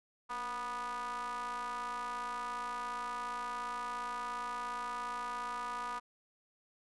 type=ring-modulated tone; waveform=square; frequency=125.4 Hz; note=B2; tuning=27 cents sharp; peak=-35 dBFS; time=0.29-6 s; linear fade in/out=20 ms; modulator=1100 Hz; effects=resampled to 24000 Hz